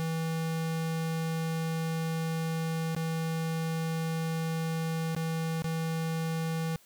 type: tone with dropouts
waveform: square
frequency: 162.5 Hz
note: E3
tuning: 24 cents flat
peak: -30 dBFS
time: 0-6.76 s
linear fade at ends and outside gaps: 0 ms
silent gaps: 2.95-2.964 / 5.15-5.164 / 5.621-5.643 s
effects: white hiss -60 dBFS RMS until 6.85 s